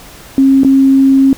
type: tone with dropouts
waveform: sine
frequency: 269.6 Hz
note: C#4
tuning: 48 cents flat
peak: -4 dBFS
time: 0.38-1.33 s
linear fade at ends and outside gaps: 1 ms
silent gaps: 0.634-0.647 s
effects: pink hiss -35 dBFS RMS until 1.37 s